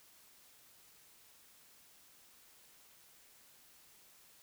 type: silence
effects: white hiss -63 dBFS RMS until 4.42 s